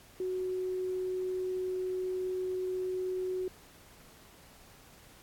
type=tone; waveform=sine; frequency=370 Hz; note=F#4; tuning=in tune; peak=-31 dBFS; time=0.2-3.48 s; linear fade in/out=2 ms; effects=pink hiss -57 dBFS RMS until 5.22 s + AAC 64 kbps